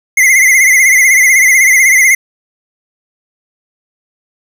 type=tone with vibrato; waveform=square; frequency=2076 Hz; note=C7; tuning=14 cents flat; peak=-5 dBFS; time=0.17-2.15 s; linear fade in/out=5 ms; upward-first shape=triangle; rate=16 Hz; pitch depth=100 cents each way; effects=none